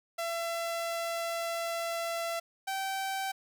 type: tone pair in turn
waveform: sawtooth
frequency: 673 / 773.8 Hz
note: E5 / G5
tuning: +36 / -23 cents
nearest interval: major second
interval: 241 cents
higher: second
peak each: -28 dBFS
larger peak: neither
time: 0.18-2.4 / 2.67-3.32 s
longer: first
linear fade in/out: 10 ms
effects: none